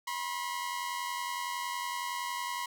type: tone pair together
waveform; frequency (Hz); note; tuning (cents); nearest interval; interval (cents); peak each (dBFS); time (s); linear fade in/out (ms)
sawtooth; 973.2 / 1064; B5 / C6; -26 / +29; major second; 155; -32 / -34; 0.07-2.66; 5
effects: none